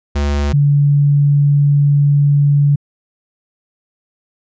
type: tone pair in turn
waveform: square / sine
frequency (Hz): 71.8 / 143.6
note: D2 / D3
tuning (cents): -39 / -39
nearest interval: octave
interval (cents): 1200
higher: second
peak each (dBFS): -14 / -8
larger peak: second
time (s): 0.15-0.53 / 0.53-2.76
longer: second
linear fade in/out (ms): 10
effects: resampled to 16000 Hz